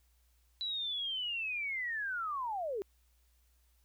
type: linear sweep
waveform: sine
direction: down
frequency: 3968 to 370.2 Hz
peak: -34 dBFS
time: 0.61-2.82 s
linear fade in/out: 0 ms
effects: added 60 Hz sine -67 dBFS peak until 3.84 s + white hiss -75 dBFS RMS until 3.84 s